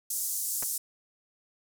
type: band-pass noise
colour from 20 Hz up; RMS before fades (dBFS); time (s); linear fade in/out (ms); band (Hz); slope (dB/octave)
white; -32; 0.1-0.78; 5; 6400 to 14000; 24
type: clicks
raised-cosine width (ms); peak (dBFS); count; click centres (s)
0.5; -25; 2; 0.625 / 0.632
effects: none